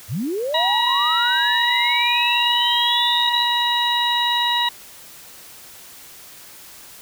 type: linear sweep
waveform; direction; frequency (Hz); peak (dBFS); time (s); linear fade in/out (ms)
sine; up; 78 to 4006; -21; 0.08-3.46; 50
type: harmonic tone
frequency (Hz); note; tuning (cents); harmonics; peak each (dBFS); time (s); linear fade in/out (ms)
959; A#5; +49; 1 / 2 / 3 / 4; -21 / -25 / -27 / -20; 0.54-4.69; 5
effects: white hiss -42 dBFS RMS until 7.01 s

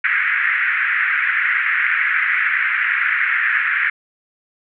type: band-pass noise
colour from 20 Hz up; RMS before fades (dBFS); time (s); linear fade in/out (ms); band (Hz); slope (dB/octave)
pink; -18; 0.04-3.9; 5; 1500 to 2200; 48
effects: none

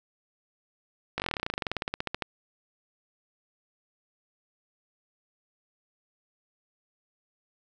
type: slowing click train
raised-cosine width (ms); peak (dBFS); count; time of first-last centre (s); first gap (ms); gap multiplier
0.3; -13; 26; 1.18-2.222; 19; 1.06
effects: none

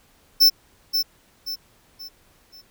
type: tone with echo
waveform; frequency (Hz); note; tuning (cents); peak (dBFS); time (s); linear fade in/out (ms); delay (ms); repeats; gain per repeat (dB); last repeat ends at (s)
square; 5320; E8; +15; -11; 0.4-0.5; 20; 530; 4; -8; 2.62
effects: pink hiss -58 dBFS RMS until 2.7 s

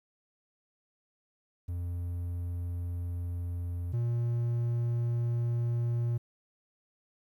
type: tone pair in turn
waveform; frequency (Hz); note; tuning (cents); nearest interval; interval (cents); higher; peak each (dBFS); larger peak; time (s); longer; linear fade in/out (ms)
triangle; 87.31 / 118.51; F2 / A#2; 0 / +29; perfect fourth; 529; second; -30 / -25; second; 1.68-3.93 / 3.93-6.18; neither; 10
effects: 11-bit

